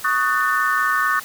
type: chord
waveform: sine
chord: D# half-diminished seventh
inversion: third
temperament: just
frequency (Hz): 1120.1 / 1244.5 / 1493.4 / 1792.1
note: C#6 / D#6 / F#6 / A6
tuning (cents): +18 / 0 / +16 / +31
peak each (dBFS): -22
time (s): 0.04-1.2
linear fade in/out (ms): 10
effects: white hiss -37 dBFS RMS until 1.24 s